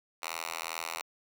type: tone with high-pass filter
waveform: 5% pulse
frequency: 82.41 Hz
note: E2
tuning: in tune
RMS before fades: -38 dBFS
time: 0.22-1.02 s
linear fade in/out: 10 ms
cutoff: 1300 Hz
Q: 0.92
effects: none